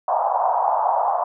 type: band-pass noise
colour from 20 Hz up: white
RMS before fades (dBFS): -20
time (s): 0.08-1.24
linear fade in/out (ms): 5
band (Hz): 660 to 970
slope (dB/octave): 48
effects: none